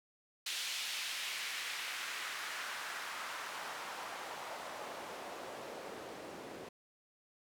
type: noise with band-pass filter sweep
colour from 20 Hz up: white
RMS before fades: -43 dBFS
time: 0.46-6.69 s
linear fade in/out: 5 ms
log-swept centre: 3300 to 360 Hz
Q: 1.2
effects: none